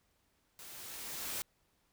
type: noise with level ramp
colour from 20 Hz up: white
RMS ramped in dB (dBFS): -51 to -38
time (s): 0.59-1.42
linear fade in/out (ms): 0
effects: pink hiss -75 dBFS RMS until 1.92 s